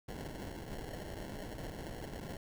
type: noise with sample-and-hold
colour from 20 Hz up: pink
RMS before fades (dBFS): -44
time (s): 0.08-2.37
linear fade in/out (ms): 5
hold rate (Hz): 1225
effects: none